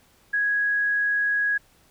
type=tone; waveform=sine; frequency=1661.2 Hz; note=G#6; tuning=in tune; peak=-20 dBFS; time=0.33-1.58 s; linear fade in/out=10 ms; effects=pink hiss -59 dBFS RMS until 1.9 s